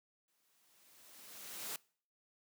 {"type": "noise with exponential growth", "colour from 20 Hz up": "white", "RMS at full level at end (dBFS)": -41, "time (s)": [0.28, 1.76], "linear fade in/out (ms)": 1, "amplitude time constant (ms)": 320, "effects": ["noise-tail reverb RT60 0.5 s tail -24 dB re dry", "high-pass 150 Hz 12 dB/octave"]}